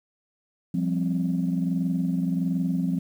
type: chord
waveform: sine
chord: F suspended second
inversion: none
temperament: equal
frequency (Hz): 174.61 / 196 / 261.6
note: F3 / G3 / C4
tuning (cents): 0 / 0 / 0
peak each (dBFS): -24 / -29 / -27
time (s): 0.74-2.99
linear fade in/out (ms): 5
effects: tanh soft clip ceiling -15 dBFS + 9-bit